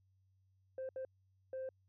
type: tone bursts at uneven times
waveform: sine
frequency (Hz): 523.3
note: C5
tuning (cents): 0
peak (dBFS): -38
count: 3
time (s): 0.78-0.89 / 0.96-1.05 / 1.53-1.69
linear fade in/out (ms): 2
effects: tanh soft clip ceiling -38 dBFS + added 95 Hz sine -70 dBFS peak until 1.88 s